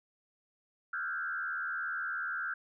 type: tone with frequency modulation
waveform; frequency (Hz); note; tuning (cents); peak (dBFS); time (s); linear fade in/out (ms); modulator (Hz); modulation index
sine; 1479; F#6; -1; -33; 0.93-2.54; 5; 78.5; 1.7
effects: none